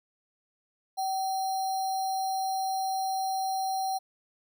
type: tone with sample-and-hold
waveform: sine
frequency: 764 Hz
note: G5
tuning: 45 cents flat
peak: -27 dBFS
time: 0.97-3.99 s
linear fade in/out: 20 ms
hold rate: 4900 Hz
effects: none